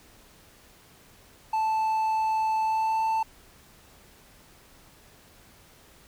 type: tone with pitch glide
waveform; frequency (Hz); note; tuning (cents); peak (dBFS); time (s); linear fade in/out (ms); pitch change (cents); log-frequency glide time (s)
triangle; 878 to 887.2; A5 to A5; -4 to +14; -21; 1.53-3.23; 5; +18; 2.62-3.03
effects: pink hiss -55 dBFS RMS until 6.07 s